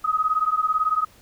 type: beating tone pair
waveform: sine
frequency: 1252 / 1270 Hz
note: D#6 / D#6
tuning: +10 / +35 cents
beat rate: 18 Hz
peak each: -22 dBFS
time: 0.04-1.05 s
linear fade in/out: 10 ms
effects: pink hiss -53 dBFS RMS until 1.21 s